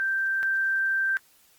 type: tone pair in turn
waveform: sine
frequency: 1568 / 1568 Hz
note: G6 / G6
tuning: 0 / 0 cents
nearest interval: unison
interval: 0 cents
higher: neither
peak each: -23 / -22 dBFS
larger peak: second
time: 0-0.43 / 0.43-1.17 s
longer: second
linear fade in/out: 0 ms
effects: white hiss -60 dBFS RMS until 1.58 s + Opus 24 kbps